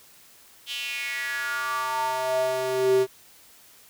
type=tone with high-pass filter sweep; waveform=square; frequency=129.4 Hz; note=C3; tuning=19 cents flat; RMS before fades=-26 dBFS; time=0.66-3.07 s; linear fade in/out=50 ms; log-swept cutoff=3200 to 340 Hz; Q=5.5; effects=white hiss -53 dBFS RMS until 3.89 s